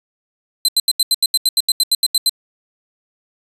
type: tone bursts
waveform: sawtooth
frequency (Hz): 4072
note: C8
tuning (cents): -48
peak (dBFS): -8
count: 15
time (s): 0.65-2.294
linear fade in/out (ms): 2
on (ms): 34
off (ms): 81
effects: resampled to 32000 Hz